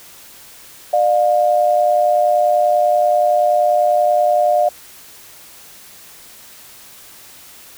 sine tone pair together, 600 / 710.4 Hz, D5 / F5, +37 / +29 cents, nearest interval minor third, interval 292 cents, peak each -14 dBFS, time 0.93-4.69 s, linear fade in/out 5 ms, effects white hiss -41 dBFS RMS until 7.77 s

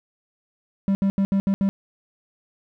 triangle tone bursts at uneven times, 196 Hz, G3, in tune, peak -15 dBFS, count 6, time 0.88-0.95 / 1.02-1.1 / 1.18-1.25 / 1.32-1.4 / 1.47-1.54 / 1.61-1.69 s, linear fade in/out 0 ms, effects none

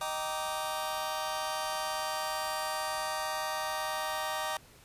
sawtooth chord, Eb major seventh, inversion none, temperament just, 622.3 / 777.8 / 933.4 / 1166.7 Hz, Eb5 / G5 / Bb5 / D6, 0 / -14 / +2 / -12 cents, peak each -34 dBFS, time 0.01-4.57 s, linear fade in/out 2 ms, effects pink hiss -57 dBFS RMS until 4.84 s + resampled to 32000 Hz

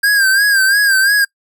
square tone with vibrato, 1603 Hz, G6, 38 cents sharp, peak -10 dBFS, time 0.03-1.25 s, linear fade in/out 10 ms, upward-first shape sine, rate 2.9 Hz, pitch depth 74 cents each way, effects noise-tail reverb RT60 0.1 s tail -25 dB re dry

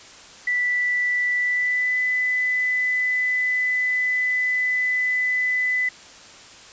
sine tone with pitch glide, 1972 to 2002 Hz, B6 to B6, -3 to +23 cents, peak -19 dBFS, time 0.47-5.89 s, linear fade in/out 5 ms, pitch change +26 cents, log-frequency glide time 1.39-1.98 s, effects white hiss -44 dBFS RMS until 6.72 s + resampled to 16000 Hz

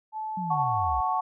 sine tone, 869 Hz, A5, 22 cents flat, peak -30 dBFS, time 0.12-0.67 s, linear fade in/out 50 ms
sine linear sweep, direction down, 189.8 to 55 Hz, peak -31 dBFS, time 0.37-1.01 s, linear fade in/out 5 ms
sine chord, F# minor, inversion none, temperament equal, 740 / 880 / 1108.7 Hz, F#5 / A5 / C#6, 0 / 0 / 0 cents, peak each -28 dBFS, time 0.5-1.21 s, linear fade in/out 10 ms
effects none

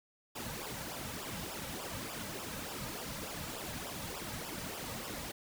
pink noise with flanger, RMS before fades -42 dBFS, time 0.35-5.32 s, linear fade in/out 10 ms, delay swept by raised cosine 0.47 to 2.87 ms, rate 3.4 Hz, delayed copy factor -0.8, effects none

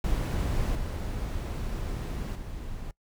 brown noise with level steps, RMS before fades -27 / -32 / -38 dBFS, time 0.04-2.91 s, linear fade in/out 2 ms, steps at 0.75 / 2.35 s, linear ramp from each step 5 ms, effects noise-tail reverb RT60 0.1 s tail -22 dB re dry

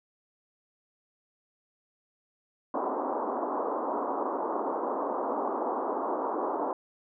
white band-pass noise, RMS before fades -31 dBFS, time 2.74-6.73 s, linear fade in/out 2 ms, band 250 to 1100 Hz, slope 48 dB/octave, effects none

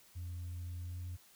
sine tone with pitch glide, 87.31 to 88.68 Hz, F2 to F2, 0 to +27 cents, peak -38 dBFS, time 0.15-1.17 s, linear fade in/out 20 ms, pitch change +27 cents, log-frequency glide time 0.82-0.97 s, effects tanh soft clip ceiling -38 dBFS + white hiss -63 dBFS RMS until 1.35 s

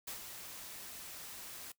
white noise with ADSR envelope, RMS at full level -42 dBFS, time 0.07-1.72 s, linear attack 8 ms, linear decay 110 ms, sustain -6 dB, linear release 4 ms, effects noise-tail reverb RT60 0.1 s tail -19 dB re dry

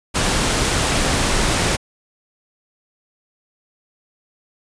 pink noise, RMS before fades -18 dBFS, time 0.14-1.77 s, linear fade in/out 20 ms, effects resampled to 22050 Hz

